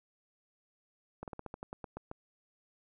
slowing click train, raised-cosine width 1 ms, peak -27 dBFS, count 11, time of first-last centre 1.23-2.114 s, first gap 48 ms, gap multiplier 1.13, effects none

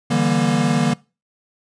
square chord, E half-diminished seventh, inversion third, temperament equal with one note detuned, 146.83 / 164.81 / 196 / 237 Hz, D3 / E3 / G3 / Bb3, 0 / 0 / 0 / +29 cents, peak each -22 / -23 / -24 / -20 dBFS, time 0.1-0.94 s, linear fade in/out 10 ms, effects noise-tail reverb RT60 0.3 s tail -23 dB re dry + resampled to 22050 Hz

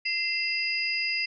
sine tone cluster, 2081 / 2687 / 4906 Hz, C7 / E7 / D#8, -10 / +33 / -25 cents, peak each -30 dBFS, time 0.05-1.26 s, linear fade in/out 10 ms, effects none

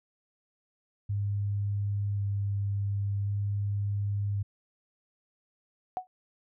sine tone with vibrato, 100.9 Hz, G#2, 49 cents flat, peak -27 dBFS, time 1.09-4.43 s, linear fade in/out 10 ms, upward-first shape square, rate 0.46 Hz, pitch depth 9 cents each way
sine tone with exponential decay, 740 Hz, F#5, in tune, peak -25 dBFS, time 5.97-6.07 s, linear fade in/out 0 ms, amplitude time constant 21 ms
effects none

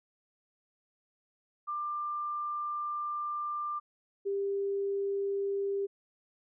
sine tone pair in turn, 1190 / 397.1 Hz, D6 / G4, +22 / +22 cents, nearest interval octave + perfect fifth, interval 1900 cents, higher first, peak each -32 / -29 dBFS, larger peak second, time 1.67-3.8 / 4.25-5.87 s, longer first, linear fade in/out 20 ms, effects none

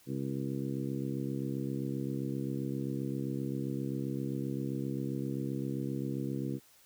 harmonic tone with a mistuned harmonic, 67.6 Hz, C#2, 43 cents flat, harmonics 2 / 3 / 4 / 5 / 6 / 7, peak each -37 / -39 / -38 / -40 / -47 / -47 dBFS, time 0.06-6.6 s, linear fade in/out 50 ms, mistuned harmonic 7, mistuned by +22 cents, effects white hiss -62 dBFS RMS until 6.85 s

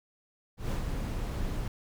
brown noise with ADSR envelope, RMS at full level -29 dBFS, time 0.57-1.68 s, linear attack 140 ms, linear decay 110 ms, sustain -4 dB, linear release 3 ms, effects none

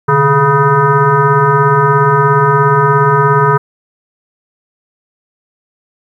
sine tone with frequency modulation, 698.5 Hz, F5, in tune, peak -6 dBFS, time 0.08-3.58 s, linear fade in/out 10 ms, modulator 276 Hz, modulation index 2.6, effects 8-bit

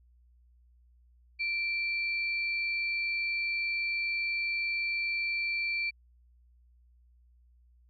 sine tone pair together, 2349 / 4434 Hz, D7 / C#8, 0 / 0 cents, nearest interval major seventh, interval 1100 cents, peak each -29 / -40 dBFS, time 1.39-5.91 s, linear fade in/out 20 ms, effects added 60 Hz sine -59 dBFS peak until 7.89 s

